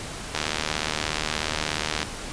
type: click train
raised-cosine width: 0.2 ms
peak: -7 dBFS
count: 130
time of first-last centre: 0.35-2.03 s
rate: 76.8 Hz
effects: pink hiss -35 dBFS RMS until 2.32 s + resampled to 22050 Hz